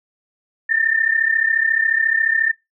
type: tone pair together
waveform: sine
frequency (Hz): 1778 / 1812.2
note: A6 / A#6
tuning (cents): +18 / -49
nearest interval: unison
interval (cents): 33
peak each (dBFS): -19 / -17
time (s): 0.69-2.52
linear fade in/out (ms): 10
effects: noise-tail reverb RT60 0.2 s tail -23 dB re dry